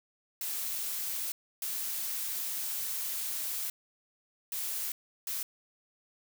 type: noise bursts at uneven times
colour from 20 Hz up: blue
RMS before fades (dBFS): -35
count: 4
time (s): 0.41-1.32 / 1.62-3.7 / 4.52-4.92 / 5.27-5.43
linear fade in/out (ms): 2
effects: none